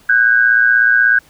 sine tone pair together, 1500 / 1616.4 Hz, F#6 / G#6, +23 / -47 cents, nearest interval minor second, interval 130 cents, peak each -11 dBFS, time 0.09-1.19 s, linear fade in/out 5 ms, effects pink hiss -49 dBFS RMS until 1.29 s

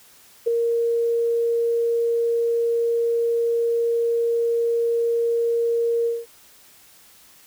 sine tone with ADSR envelope, 466.2 Hz, A#4, in tune, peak -14 dBFS, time 0.46-6.26 s, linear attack 16 ms, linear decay 4 ms, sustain -4 dB, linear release 200 ms, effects white hiss -51 dBFS RMS until 7.46 s

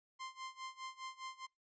sawtooth tone with tremolo, 1046.5 Hz, C6, in tune, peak -39 dBFS, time 0.19-1.47 s, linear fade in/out 20 ms, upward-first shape sine, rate 4.9 Hz, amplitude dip 90%, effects noise-tail reverb RT60 0.2 s tail -25 dB re dry + resampled to 16000 Hz

